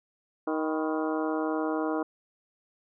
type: harmonic tone with a mistuned harmonic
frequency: 156.7 Hz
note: D#3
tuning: 13 cents sharp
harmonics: 2 / 3 / 4 / 5 / 6 / 7 / 8 / 9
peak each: -29 / -33 / -35 / -37 / -39 / -40 / -41 / -42 dBFS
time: 0.47-2.03 s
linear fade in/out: 5 ms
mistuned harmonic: 6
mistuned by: +96 cents
effects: none